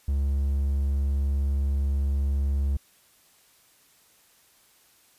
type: tone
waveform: triangle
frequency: 69.6 Hz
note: C#2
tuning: 8 cents sharp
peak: -20 dBFS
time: 0.08-2.77 s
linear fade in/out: 5 ms
effects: white hiss -60 dBFS RMS until 5.18 s + resampled to 32000 Hz